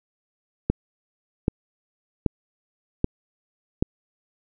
click train, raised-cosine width 3 ms, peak -6 dBFS, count 5, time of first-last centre 0.7-3.825 s, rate 1.28 Hz, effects none

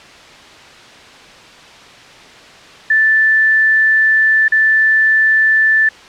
sine tone with dropouts, 1760 Hz, A6, in tune, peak -8 dBFS, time 2.9-5.89 s, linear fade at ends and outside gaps 5 ms, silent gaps 4.482-4.52 s, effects white hiss -38 dBFS RMS until 6.08 s + low-pass 4000 Hz 12 dB/octave

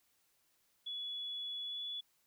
sine tone with pitch glide, 3400 to 3422 Hz, G#7 to A7, +40 to -49 cents, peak -39 dBFS, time 0.86-2.01 s, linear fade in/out 10 ms, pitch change +11 cents, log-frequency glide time 1.62-1.79 s, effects white hiss -75 dBFS RMS until 2.26 s

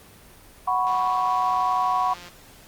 sine chord, F# suspended fourth, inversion none, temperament equal, 740 / 987.8 / 1108.7 Hz, F#5 / B5 / C#6, 0 / 0 / 0 cents, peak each -24 dBFS, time 0.67-2.14 s, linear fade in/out 10 ms
click train, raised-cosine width 0.2 ms, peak -25 dBFS, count 250, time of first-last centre 0.87-2.285 s, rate 176 Hz
effects pink hiss -49 dBFS RMS until 2.67 s + Opus 24 kbps

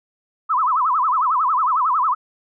sine tone with vibrato, 1136 Hz, C#6, 42 cents sharp, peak -15 dBFS, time 0.49-2.15 s, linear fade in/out 20 ms, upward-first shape sine, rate 11 Hz, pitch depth 260 cents each way, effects none

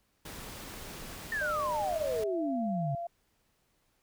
pink noise, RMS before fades -44 dBFS, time 0.25-2.24 s, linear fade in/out 5 ms
sine exponential sweep, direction down, 1837 to 133.9 Hz, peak -30 dBFS, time 1.32-2.95 s, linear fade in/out 2 ms
sine tone with pitch glide, 604 to 685.8 Hz, D5 to F5, +48 to -32 cents, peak -34 dBFS, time 1.41-3.07 s, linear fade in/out 5 ms, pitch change +220 cents, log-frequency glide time 1.79-2.58 s
effects pink hiss -73 dBFS RMS until 4.02 s

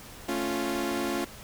sawtooth chord, A augmented, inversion none, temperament equal, 220 / 277.2 / 349.2 Hz, A3 / C#4 / E#4, 0 / 0 / 0 cents, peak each -31 / -28 / -27 dBFS, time 0.28-1.25 s, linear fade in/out 10 ms, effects pink hiss -46 dBFS RMS until 1.43 s

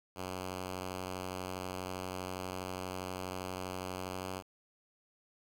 5% pulse tone with pitch glide, 92.4 to 93.53 Hz, F#2 to F#2, -2 to +19 cents, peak -27 dBFS, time 0.15-4.43 s, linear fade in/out 50 ms, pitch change +21 cents, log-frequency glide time 4.09-4.3 s, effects 11-bit

